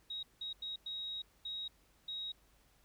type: tone bursts at uneven times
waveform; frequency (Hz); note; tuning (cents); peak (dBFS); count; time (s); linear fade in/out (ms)
sine; 3794; A#7; +30; -39; 6; 0.1-0.23 / 0.41-0.53 / 0.62-0.76 / 0.86-1.22 / 1.45-1.68 / 2.08-2.32; 5
effects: added 50 Hz sine -70 dBFS peak until 2.84 s + pink hiss -70 dBFS RMS until 2.84 s

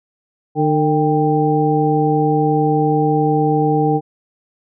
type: harmonic tone with a mistuned harmonic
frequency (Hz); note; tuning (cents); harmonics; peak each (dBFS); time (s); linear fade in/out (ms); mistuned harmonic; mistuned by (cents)
151.4; D#3; -47; 1 / 2 / 3 / 5; -18 / -18 / -18 / -18; 0.55-4.01; 50; 5; +68
effects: none

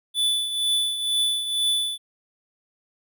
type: tone with tremolo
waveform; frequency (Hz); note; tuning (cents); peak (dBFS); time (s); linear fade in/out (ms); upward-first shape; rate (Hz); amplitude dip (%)
square; 3479; A7; -20; -19; 0.14-1.98; 50; triangle; 2.1; 65
effects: none

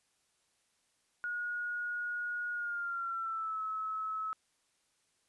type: tone with pitch glide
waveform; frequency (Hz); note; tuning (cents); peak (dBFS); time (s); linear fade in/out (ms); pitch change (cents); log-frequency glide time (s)
sine; 1444 to 1293.9; F#6 to E6; -43 to -33; -34; 1.24-4.33; 0; -190; 2.52-3.61
effects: white hiss -75 dBFS RMS until 5.28 s + resampled to 24000 Hz

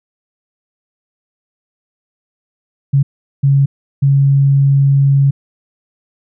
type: tone bursts at uneven times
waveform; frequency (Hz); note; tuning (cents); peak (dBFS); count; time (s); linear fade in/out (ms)
sine; 138.59; C#3; 0; -7; 3; 2.93-3.03 / 3.43-3.66 / 4.02-5.31; 10
effects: none

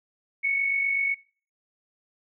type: tone pair together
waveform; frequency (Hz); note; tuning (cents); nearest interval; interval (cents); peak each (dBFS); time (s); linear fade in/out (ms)
sine; 2212 / 2260; C#7 / C#7; -4 / +33; unison; 37; -22 / -33; 0.43-1.15; 20
effects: noise-tail reverb RT60 0.4 s tail -22 dB re dry

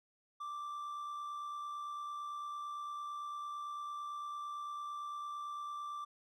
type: tone with amplitude modulation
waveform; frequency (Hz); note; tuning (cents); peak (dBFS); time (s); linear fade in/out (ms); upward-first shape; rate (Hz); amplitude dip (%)
triangle; 1174.7; D6; 0; -37; 0.4-6.05; 10; sine; 68.9; 30
effects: none

